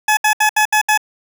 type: tone bursts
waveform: 20% pulse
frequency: 853 Hz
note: G#5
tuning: 46 cents sharp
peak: -6 dBFS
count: 6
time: 0.08-0.976 s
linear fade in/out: 5 ms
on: 91 ms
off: 70 ms
effects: none